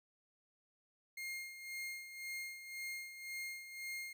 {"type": "tone with tremolo", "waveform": "40% pulse", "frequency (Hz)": 2129, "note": "C7", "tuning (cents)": 30, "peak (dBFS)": -40, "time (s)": [1.17, 4.13], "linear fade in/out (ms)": 5, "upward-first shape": "sine", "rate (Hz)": 1.9, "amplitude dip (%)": 65, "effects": []}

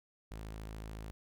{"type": "tone", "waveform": "sawtooth", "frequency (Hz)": 53.8, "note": "A1", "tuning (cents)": -38, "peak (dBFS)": -39, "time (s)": [0.31, 1.11], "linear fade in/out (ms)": 0, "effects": []}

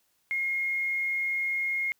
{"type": "tone with quantisation", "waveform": "sine", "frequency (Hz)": 2145, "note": "C7", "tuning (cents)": 42, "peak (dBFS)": -26, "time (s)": [0.31, 1.92], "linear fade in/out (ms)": 0, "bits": 9, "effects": ["white hiss -71 dBFS RMS until 1.99 s"]}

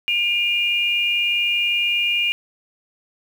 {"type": "tone pair together", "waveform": "sine", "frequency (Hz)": [2419, 2828], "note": ["D#7", "F7"], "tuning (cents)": [-49, 21], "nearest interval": "minor third", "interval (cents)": 270, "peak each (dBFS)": [-20, -20], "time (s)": [0.08, 2.32], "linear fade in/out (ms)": 0, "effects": ["7-bit"]}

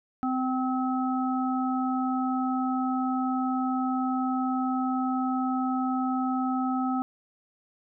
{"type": "harmonic tone", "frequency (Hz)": 257.9, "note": "C4", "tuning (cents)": -25, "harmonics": [1, 3, 5], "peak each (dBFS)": [-26, -31, -33], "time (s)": [0.23, 7.02], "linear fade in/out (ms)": 0, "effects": []}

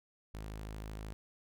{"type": "tone", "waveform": "sawtooth", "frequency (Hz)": 53, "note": "G#1", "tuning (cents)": 36, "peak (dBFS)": -38, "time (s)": [0.34, 1.13], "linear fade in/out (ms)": 0, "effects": []}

